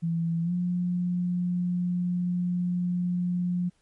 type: tone with pitch glide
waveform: sine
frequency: 166.8 to 177.74 Hz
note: E3 to F3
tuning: +21 to +31 cents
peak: -24 dBFS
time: 0.02-3.7 s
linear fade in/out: 20 ms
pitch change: +110 cents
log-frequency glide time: 0.43-0.52 s
effects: pink hiss -69 dBFS RMS until 3.81 s + MP3 48 kbps